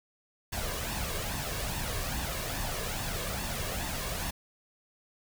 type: noise with flanger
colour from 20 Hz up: pink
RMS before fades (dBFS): -34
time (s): 0.52-4.31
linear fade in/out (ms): 10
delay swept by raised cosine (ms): 1.1 to 1.83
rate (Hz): 2.4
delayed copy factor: +0.55
effects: none